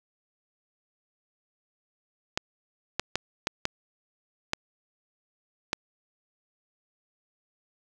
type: clicks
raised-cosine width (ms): 0.2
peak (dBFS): -8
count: 7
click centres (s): 2.375 / 2.996 / 3.156 / 3.471 / 3.654 / 4.534 / 5.731
effects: none